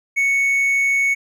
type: tone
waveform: triangle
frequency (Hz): 2217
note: C#7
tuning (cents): 0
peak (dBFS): -13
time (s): 0.16-1.15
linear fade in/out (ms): 20
effects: none